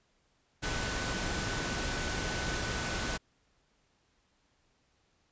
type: tone in noise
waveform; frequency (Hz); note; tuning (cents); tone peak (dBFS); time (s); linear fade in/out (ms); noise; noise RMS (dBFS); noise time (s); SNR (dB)
sine; 1500; F#6; +23; -41; 0.62-3.18; 20; pink; -34; 0.62-3.18; -10
effects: pink hiss -72 dBFS RMS until 5.31 s + resampled to 16000 Hz